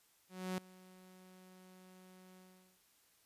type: tone with ADSR envelope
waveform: sawtooth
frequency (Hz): 185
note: F#3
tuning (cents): 0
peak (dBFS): -32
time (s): 0.29-2.8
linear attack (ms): 290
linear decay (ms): 4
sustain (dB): -22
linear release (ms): 420
effects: white hiss -71 dBFS RMS until 3.25 s + resampled to 32000 Hz